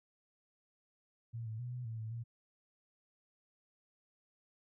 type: tone with pitch steps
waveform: sine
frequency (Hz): 115.7 / 110.2 / 122.6 / 124.1 / 112.8 / 110.4 / 116.7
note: A#2 / A2 / B2 / B2 / A2 / A2 / A#2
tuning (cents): -13 / +3 / -12 / +9 / +44 / +6 / +2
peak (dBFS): -39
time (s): 1.33-2.24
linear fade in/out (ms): 20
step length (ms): 130
effects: none